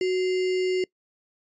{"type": "tone with sample-and-hold", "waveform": "sine", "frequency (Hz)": 370, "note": "F#4", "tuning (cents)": 0, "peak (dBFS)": -21, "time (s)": [0.01, 0.84], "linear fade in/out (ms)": 2, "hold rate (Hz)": 2450, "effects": ["noise-tail reverb RT60 0.1 s tail -24 dB re dry", "resampled to 16000 Hz"]}